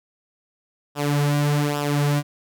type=tone with flanger; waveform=sawtooth; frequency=145.7 Hz; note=D3; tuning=13 cents flat; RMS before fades=-21 dBFS; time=0.95-2.23 s; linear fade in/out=50 ms; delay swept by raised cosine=0.46 to 4.56 ms; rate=1.2 Hz; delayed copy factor=-0.7; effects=none